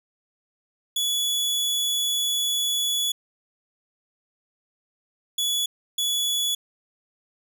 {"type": "tone bursts at uneven times", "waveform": "sawtooth", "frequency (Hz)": 3410, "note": "G#7", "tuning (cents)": 45, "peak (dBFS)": -19, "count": 3, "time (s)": [[0.96, 3.12], [5.38, 5.66], [5.98, 6.55]], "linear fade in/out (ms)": 5, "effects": []}